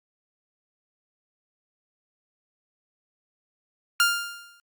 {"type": "tone with exponential decay", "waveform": "sawtooth", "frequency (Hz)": 1401, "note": "F6", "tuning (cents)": 5, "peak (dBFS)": -12, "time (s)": [4, 4.6], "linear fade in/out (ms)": 1, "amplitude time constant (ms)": 130, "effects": ["Opus 48 kbps"]}